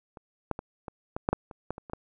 clicks, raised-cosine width 1 ms, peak -30 / -14 / -21 / -23 / -18 / -10 / -10 / -28 / -17 / -26 / -29 / -18 dBFS, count 12, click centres 0.172 / 0.513 / 0.591 / 0.882 / 1.165 / 1.289 / 1.33 / 1.512 / 1.706 / 1.781 / 1.898 / 1.934 s, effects none

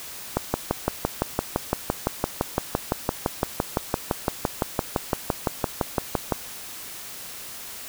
click train, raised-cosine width 1 ms, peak -6 dBFS, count 36, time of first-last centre 0.37-6.322 s, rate 5.88 Hz, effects white hiss -38 dBFS RMS until 7.88 s

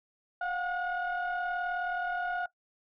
sine tone cluster, 712 / 751 / 1446 Hz, F5 / F#5 / F#6, +33 / +26 / -40 cents, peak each -32 / -37 / -32 dBFS, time 0.41-2.46 s, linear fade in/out 5 ms, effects noise-tail reverb RT60 0.1 s tail -19 dB re dry + tanh soft clip ceiling -26 dBFS

